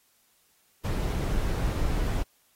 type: noise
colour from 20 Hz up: brown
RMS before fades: -27 dBFS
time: 0.84-2.23 s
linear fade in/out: 10 ms
effects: white hiss -66 dBFS RMS until 2.55 s + AAC 48 kbps